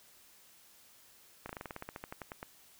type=slowing click train; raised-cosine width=0.5 ms; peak=-26 dBFS; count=16; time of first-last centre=1.46-2.429 s; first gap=33 ms; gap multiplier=1.09; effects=white hiss -61 dBFS RMS until 2.79 s